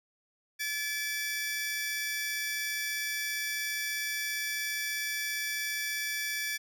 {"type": "tone cluster", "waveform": "sawtooth", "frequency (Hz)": [1722, 2315, 5750], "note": ["A6", "D7", "F8"], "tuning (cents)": [-38, -25, 50], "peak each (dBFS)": [-31, -32, -39], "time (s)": [0.59, 6.58], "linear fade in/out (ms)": 20, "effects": []}